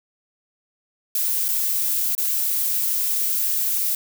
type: noise with dropouts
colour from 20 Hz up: violet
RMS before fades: -22 dBFS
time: 1.15-3.95 s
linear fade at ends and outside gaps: 2 ms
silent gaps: 1.483-1.487 / 2.151-2.179 s
effects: none